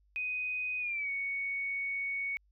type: tone with pitch glide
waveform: sine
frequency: 2499 to 2226 Hz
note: D#7 to C#7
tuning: +7 to +7 cents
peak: -32 dBFS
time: 0.16-2.37 s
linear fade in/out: 0 ms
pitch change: -200 cents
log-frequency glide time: 0.79-1.1 s
effects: added 50 Hz sine -65 dBFS peak until 2.51 s